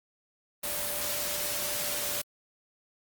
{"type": "tone in noise", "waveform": "sine", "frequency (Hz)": 587.3, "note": "D5", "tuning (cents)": 0, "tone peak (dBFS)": -41, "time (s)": [0.63, 2.22], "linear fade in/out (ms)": 10, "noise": "white", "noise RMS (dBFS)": -32, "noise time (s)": [0.63, 2.22], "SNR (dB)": -12, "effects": ["Opus 32 kbps"]}